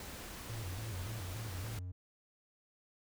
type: noise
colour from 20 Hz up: pink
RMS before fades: -47 dBFS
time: 0-1.79 s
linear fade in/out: 2 ms
type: tone with vibrato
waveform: triangle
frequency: 100.6 Hz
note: G2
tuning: 45 cents sharp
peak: -38 dBFS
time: 0.49-1.92 s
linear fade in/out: 10 ms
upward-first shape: square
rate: 3.5 Hz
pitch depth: 180 cents each way
effects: none